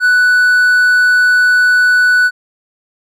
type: tone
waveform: triangle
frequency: 1485 Hz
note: F#6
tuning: 6 cents sharp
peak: -5 dBFS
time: 0-2.31 s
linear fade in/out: 50 ms
effects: none